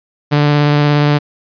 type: tone with vibrato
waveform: sawtooth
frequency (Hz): 146.83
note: D3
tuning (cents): 0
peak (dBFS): -5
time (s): 0.31-1.19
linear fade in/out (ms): 20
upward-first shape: sine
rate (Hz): 17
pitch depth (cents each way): 12
effects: resampled to 11025 Hz